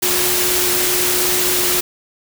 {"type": "tone in noise", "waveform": "sine", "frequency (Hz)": 361.2, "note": "F#4", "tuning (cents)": -42, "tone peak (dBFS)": -23, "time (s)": [0.02, 1.81], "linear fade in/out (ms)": 10, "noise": "white", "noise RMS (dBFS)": -17, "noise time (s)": [0.02, 1.81], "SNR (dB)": -9, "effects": []}